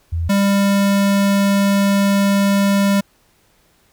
sine / square tone pair in turn, 83.5 / 198.96 Hz, E2 / G3, +23 / +26 cents, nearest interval octave + minor third, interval 1503 cents, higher second, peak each -17 / -13 dBFS, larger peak second, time 0.12-0.29 / 0.29-3.01 s, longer second, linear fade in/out 10 ms, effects pink hiss -57 dBFS RMS until 3.92 s

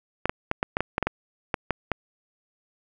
clicks, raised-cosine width 0.5 ms, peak -8 dBFS, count 12, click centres 0.256 / 0.295 / 0.514 / 0.629 / 0.769 / 0.806 / 0.981 / 1.027 / 1.07 / 1.542 / 1.707 / 1.917 s, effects none

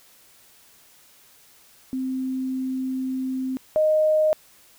sine tone pair in turn, 260.5 / 619.6 Hz, C4 / D#5, -7 / -7 cents, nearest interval octave + minor third, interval 1500 cents, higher second, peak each -24 / -16 dBFS, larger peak second, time 1.93-3.57 / 3.76-4.33 s, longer first, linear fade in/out 0 ms, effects white hiss -54 dBFS RMS until 4.78 s

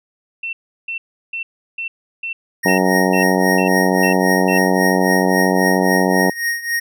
sine tone bursts, 2695 Hz, E7, 38 cents sharp, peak -22 dBFS, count 10, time 0.43-4.58 s, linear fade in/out 5 ms, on 100 ms, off 350 ms
square tone with tremolo, 1864.7 Hz, A#6, in tune, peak -16 dBFS, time 2.63-6.8 s, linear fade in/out 10 ms, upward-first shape triangle, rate 3.7 Hz, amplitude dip 85%
harmonic tone, 93 Hz, F#2, 9 cents sharp, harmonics 2 / 3 / 4 / 5 / 6 / 7 / 8 / 9 / 10, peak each -18 / -20 / -21 / -22 / -23 / -23 / -24 / -25 / -25 dBFS, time 2.65-6.3 s, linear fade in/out 5 ms
effects none

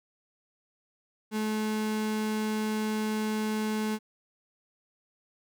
35% pulse tone, 215.6 Hz, A3, 35 cents flat, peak -26 dBFS, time 1.31-3.99 s, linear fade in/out 50 ms, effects none

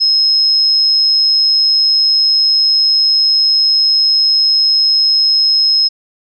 sine tone, 5150 Hz, E8, 41 cents flat, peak -8 dBFS, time 0-5.89 s, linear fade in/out 20 ms, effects none

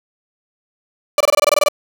35% pulse tone bursts, 587.3 Hz, D5, in tune, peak -8 dBFS, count 11, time 1.18-1.685 s, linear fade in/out 2 ms, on 25 ms, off 23 ms, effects none

